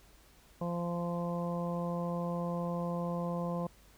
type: harmonic tone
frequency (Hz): 172.8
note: F3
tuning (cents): -18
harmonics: 1 / 2 / 3 / 4 / 5 / 6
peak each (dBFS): -34 / -45 / -38 / -44 / -47 / -43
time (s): 0.61-3.67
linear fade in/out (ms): 5
effects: added 50 Hz sine -62 dBFS peak until 3.97 s + pink hiss -62 dBFS RMS until 3.97 s